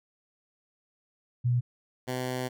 sine / 10% pulse tone pair in turn, 122.2 / 127.17 Hz, B2 / C3, -18 / -49 cents, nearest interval minor second, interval 69 cents, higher second, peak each -22 dBFS, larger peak neither, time 1.44-1.61 / 2.07-2.49 s, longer second, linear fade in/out 20 ms, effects none

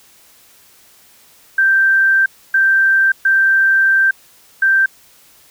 sine tone bursts at uneven times, 1568 Hz, G6, in tune, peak -9 dBFS, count 4, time 1.58-2.26 / 2.54-3.12 / 3.25-4.11 / 4.62-4.86 s, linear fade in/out 5 ms, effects white hiss -48 dBFS RMS until 5.5 s

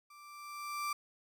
35% pulse tone with level ramp, 1174.7 Hz, D6, in tune, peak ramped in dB -53 to -31 dBFS, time 0.1-0.93 s, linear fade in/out 5 ms, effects none

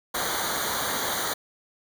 pink noise with comb filter, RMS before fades -28 dBFS, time 0.14-1.34 s, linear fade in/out 10 ms, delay 0.38 ms, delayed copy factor -1, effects none

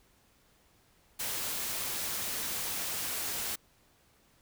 white noise, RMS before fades -35 dBFS, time 1.19-3.56 s, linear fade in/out 10 ms, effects pink hiss -66 dBFS RMS until 4.41 s

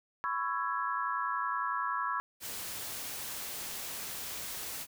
sine chord, C# minor seventh, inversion third, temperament just, 997.9 / 1108.7 / 1330.5 / 1663.1 Hz, B5 / C#6 / E6 / G#6, +18 / 0 / +16 / +2 cents, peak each -36 / -35 / -36 / -38 dBFS, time 0.24-2.2 s, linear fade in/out 0 ms
white noise, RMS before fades -40 dBFS, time 2.4-4.87 s, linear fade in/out 50 ms
effects none

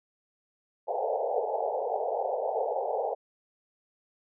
pink band-pass noise, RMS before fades -30 dBFS, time 0.87-3.15 s, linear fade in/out 20 ms, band 430 to 860 Hz, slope 96 dB/octave, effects none

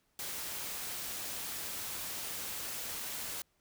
white noise, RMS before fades -40 dBFS, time 0.19-3.42 s, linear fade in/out 2 ms, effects pink hiss -75 dBFS RMS until 3.6 s

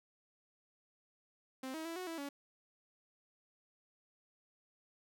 sawtooth tone with pitch steps, 261.8 / 318.9 / 331.6 / 367.1 / 329 / 282.5 Hz, C4 / D#4 / E4 / F#4 / E4 / C#4, +1 / +43 / +10 / -14 / -3 / +33 cents, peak -37 dBFS, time 1.63-2.29 s, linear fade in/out 5 ms, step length 110 ms, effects none

